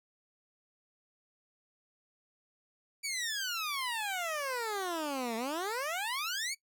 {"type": "exponential two-way sweep", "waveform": "15% pulse", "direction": "down then up", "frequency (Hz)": [2325, 219.8, 2325], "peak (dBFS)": -27, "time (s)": [3.03, 6.55], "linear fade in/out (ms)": 20, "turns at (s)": 5.36, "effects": ["noise-tail reverb RT60 0.1 s tail -20 dB re dry"]}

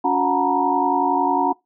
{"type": "tone cluster", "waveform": "sine", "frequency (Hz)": [282.4, 363.6, 730, 909, 960], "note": ["C#4", "F#4", "F#5", "A#5", "B5"], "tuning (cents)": [32, -30, -24, -44, -49], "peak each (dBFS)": [-23, -26, -22, -21, -21], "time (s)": [0.04, 1.53], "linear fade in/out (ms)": 10, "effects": ["noise-tail reverb RT60 0.2 s tail -24 dB re dry"]}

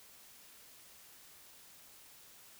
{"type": "silence", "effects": ["white hiss -58 dBFS RMS until 2.59 s"]}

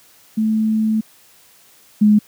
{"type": "tone pair in turn", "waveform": "sine", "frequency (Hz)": [218.4, 210.4], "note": ["A3", "G#3"], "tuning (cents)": [-13, 23], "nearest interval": "minor second", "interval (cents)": 64, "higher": "first", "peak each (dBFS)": [-14, -8], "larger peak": "second", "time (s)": [[0.37, 1.01], [2.01, 2.19]], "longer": "first", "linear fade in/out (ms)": 10, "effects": ["white hiss -50 dBFS RMS until 2.27 s", "high-pass 80 Hz 12 dB/octave"]}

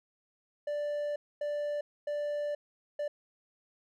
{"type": "tone bursts at uneven times", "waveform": "triangle", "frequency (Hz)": 587.3, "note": "D5", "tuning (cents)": 0, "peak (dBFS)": -29, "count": 4, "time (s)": [[0.67, 1.16], [1.41, 1.81], [2.07, 2.55], [2.99, 3.08]], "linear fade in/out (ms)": 5, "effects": []}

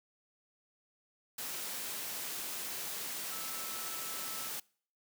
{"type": "tone in noise", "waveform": "sine", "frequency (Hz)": 1313, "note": "E6", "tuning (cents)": -7, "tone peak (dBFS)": -49, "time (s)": [3.31, 4.49], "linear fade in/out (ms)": 5, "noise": "white", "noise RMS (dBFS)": -40, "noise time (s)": [1.38, 4.6], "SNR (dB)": -12, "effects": ["noise-tail reverb RT60 0.5 s tail -25 dB re dry", "high-pass 150 Hz 12 dB/octave"]}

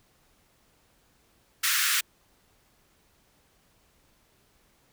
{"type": "high-pass noise", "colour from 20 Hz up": "pink", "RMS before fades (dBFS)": -25, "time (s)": [1.63, 2.01], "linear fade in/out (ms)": 10, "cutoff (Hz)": 1300, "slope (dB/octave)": 48, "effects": ["pink hiss -65 dBFS RMS until 4.92 s"]}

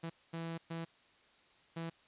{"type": "tone bursts at uneven times", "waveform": "sawtooth", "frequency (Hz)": 165.5, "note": "E3", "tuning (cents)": 7, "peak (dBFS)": -35, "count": 4, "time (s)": [[0.03, 0.1], [0.33, 0.58], [0.7, 0.85], [1.76, 1.9]], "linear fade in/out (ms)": 10, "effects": ["white hiss -66 dBFS RMS until 2.07 s", "resampled to 8000 Hz"]}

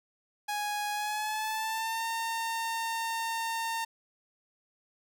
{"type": "tone with pitch glide", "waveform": "sawtooth", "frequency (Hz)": [830.6, 911], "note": ["G#5", "A#5"], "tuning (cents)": [0, -40], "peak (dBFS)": -27, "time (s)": [0.48, 3.85], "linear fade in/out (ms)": 10, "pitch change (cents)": 160, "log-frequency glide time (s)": [0.92, 2.05], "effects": []}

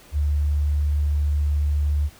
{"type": "tone", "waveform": "sine", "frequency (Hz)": 73.4, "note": "D2", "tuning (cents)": 0, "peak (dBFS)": -18, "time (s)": [0.12, 2.1], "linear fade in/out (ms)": 50, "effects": ["pink hiss -49 dBFS RMS until 2.19 s"]}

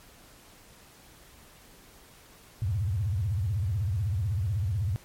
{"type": "tone with vibrato", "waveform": "sine", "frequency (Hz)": 98, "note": "G2", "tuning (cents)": 0, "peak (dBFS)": -25, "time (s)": [2.62, 4.96], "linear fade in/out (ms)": 0, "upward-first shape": "sine", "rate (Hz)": 16, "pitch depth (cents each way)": 300, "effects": ["pink hiss -54 dBFS RMS until 5.04 s", "MP3 64 kbps"]}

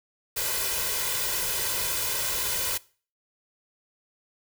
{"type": "noise with comb filter", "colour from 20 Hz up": "white", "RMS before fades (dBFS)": -28, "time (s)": [0.36, 2.78], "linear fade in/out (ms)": 10, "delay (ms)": 2, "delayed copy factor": 0.75, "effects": ["noise-tail reverb RT60 0.4 s tail -21 dB re dry"]}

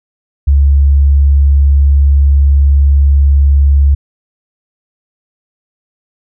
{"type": "tone", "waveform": "sine", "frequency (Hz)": 70.1, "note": "C#2", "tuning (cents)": 20, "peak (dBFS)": -4, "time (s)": [0.47, 3.95], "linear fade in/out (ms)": 10, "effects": []}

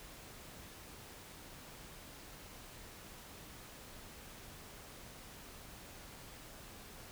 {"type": "silence", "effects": ["pink hiss -53 dBFS RMS until 7.11 s"]}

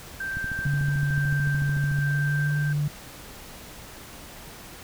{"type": "tone with tremolo", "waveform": "sine", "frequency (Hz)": 1568, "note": "G6", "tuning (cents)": 0, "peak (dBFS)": -28, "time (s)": [0.2, 2.73], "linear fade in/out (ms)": 5, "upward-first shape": "square", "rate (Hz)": 1.1, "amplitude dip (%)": 30}
{"type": "click train", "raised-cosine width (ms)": 5, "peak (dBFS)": -21, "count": 23, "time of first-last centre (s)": [0.37, 1.988], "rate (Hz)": 13.6}
{"type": "tone with pitch glide", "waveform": "sine", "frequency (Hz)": [142.3, 146.89], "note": ["C#3", "D3"], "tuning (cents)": [46, 1], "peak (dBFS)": -22, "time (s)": [0.65, 2.88], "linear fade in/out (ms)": 5, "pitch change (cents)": 55, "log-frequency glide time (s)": [2.05, 2.5]}
{"effects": ["pink hiss -43 dBFS RMS until 4.83 s"]}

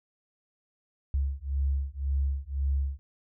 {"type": "beating tone pair", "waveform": "sine", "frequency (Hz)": [68, 69.9], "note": ["C#2", "C#2"], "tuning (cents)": [-33, 15], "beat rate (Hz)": 1.9, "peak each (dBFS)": -29, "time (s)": [1.14, 2.99], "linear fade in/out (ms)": 0, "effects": []}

